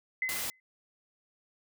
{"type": "tone with exponential decay", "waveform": "sine", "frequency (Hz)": 2040, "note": "C7", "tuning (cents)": -44, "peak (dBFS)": -26, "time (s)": [0.22, 0.6], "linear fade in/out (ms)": 2, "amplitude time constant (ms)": 81}
{"type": "noise", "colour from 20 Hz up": "white", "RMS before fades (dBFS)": -35, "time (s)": [0.29, 0.5], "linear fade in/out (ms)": 0}
{"effects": []}